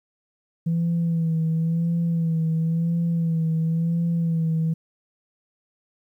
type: tone with vibrato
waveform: sine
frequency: 165.1 Hz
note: E3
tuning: 3 cents sharp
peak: -18 dBFS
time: 0.66-4.74 s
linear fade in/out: 10 ms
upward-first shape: sine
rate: 0.96 Hz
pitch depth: 43 cents each way
effects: tanh soft clip ceiling -17 dBFS + 10-bit